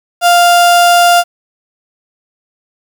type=tone; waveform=35% pulse; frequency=698.5 Hz; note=F5; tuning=in tune; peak=-3 dBFS; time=0.21-1.24 s; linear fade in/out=50 ms; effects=7-bit